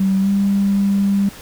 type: tone with pitch glide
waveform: triangle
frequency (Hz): 192.7 to 198.58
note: G3 to G3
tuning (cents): -29 to +23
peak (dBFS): -9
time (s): 0-1.29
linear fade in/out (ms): 5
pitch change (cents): +52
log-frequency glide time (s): 0.21-0.29
effects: tanh soft clip ceiling -11 dBFS + pink hiss -38 dBFS RMS until 1.41 s